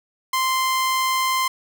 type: tone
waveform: sawtooth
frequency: 1043 Hz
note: C6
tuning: 6 cents flat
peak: -15 dBFS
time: 0.33-1.48 s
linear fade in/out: 5 ms
effects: none